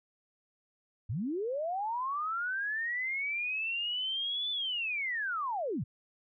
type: linear two-way sweep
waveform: sine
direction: up then down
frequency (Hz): 86.3 to 3520 to 86.3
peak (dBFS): -31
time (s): 1.09-5.84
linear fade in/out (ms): 10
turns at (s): 4.51
effects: none